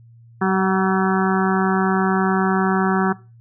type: harmonic tone with a mistuned harmonic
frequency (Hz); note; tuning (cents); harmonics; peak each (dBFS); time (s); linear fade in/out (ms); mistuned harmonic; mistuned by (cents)
190.2; F#3; +48; 1 / 2 / 4 / 5 / 6 / 7 / 8 / 9; -19 / -22 / -25 / -26 / -27 / -27 / -28 / -29; 0.41-3.13; 10; 4; -15
effects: noise-tail reverb RT60 0.3 s tail -20 dB re dry + added 116 Hz sine -44 dBFS peak until 3.4 s